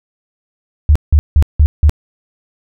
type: tone bursts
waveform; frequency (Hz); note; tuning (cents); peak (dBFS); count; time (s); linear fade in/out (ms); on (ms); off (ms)
sine; 74.5; D2; +25; -4; 5; 0.89-1.895; 0; 65; 170
effects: none